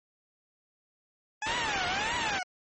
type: tone with vibrato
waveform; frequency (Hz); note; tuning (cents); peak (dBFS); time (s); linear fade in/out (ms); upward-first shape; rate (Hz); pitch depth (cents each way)
20% pulse; 833; G#5; +5; -26; 1.42-2.43; 2; triangle; 1.7; 300
type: low-pass noise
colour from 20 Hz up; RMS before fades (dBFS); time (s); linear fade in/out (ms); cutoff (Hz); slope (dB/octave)
white; -34; 1.46-2.39; 5; 3600; 24
effects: MP3 32 kbps